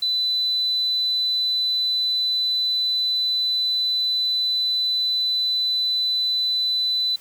sine tone, 4000 Hz, B7, 21 cents sharp, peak -19 dBFS, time 0.02-7.16 s, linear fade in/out 5 ms, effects white hiss -49 dBFS RMS until 7.2 s

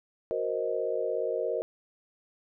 sine chord, C half-diminished seventh, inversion second, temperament equal with one note detuned, 370 / 466.2 / 523.3 / 624.1 Hz, Gb4 / Bb4 / C5 / Eb5, 0 / 0 / 0 / +5 cents, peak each -36 / -31 / -33 / -33 dBFS, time 0.31-1.62 s, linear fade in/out 0 ms, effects none

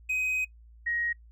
triangle / sine tone pair in turn, 2517 / 1885.6 Hz, D#7 / A#6, +19 / +19 cents, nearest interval perfect fourth, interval 500 cents, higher first, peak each -24 / -27 dBFS, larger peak first, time 0.09-0.45 / 0.86-1.13 s, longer first, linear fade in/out 10 ms, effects noise-tail reverb RT60 0.1 s tail -22 dB re dry + added 57 Hz sine -50 dBFS peak until 1.31 s

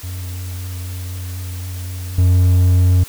triangle tone with level steps, 90.4 Hz, F#2, 40 cents flat, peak -22 / -7 dBFS, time 0.03-3.04 s, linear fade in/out 10 ms, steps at 2.18 s, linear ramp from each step 5 ms, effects white hiss -37 dBFS RMS until 3.08 s

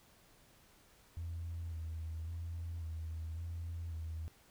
sine tone with vibrato, 82.41 Hz, E2, in tune, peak -38 dBFS, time 1.17-4.28 s, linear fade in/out 0 ms, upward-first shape square, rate 0.91 Hz, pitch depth 35 cents each way, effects tanh soft clip ceiling -35 dBFS + pink hiss -65 dBFS RMS until 4.5 s

